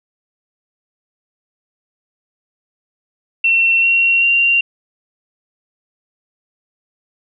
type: tone with pitch steps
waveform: sine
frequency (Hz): 2709 / 2737 / 2766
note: E7 / F7 / F7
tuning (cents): +47 / -36 / -17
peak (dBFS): -10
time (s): 3.44-4.61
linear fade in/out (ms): 5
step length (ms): 390
effects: none